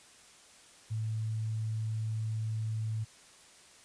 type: tone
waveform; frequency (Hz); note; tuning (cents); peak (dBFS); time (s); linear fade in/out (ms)
sine; 110; A2; 0; -31; 0.9-3.05; 20
effects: white hiss -57 dBFS RMS until 3.84 s + resampled to 22050 Hz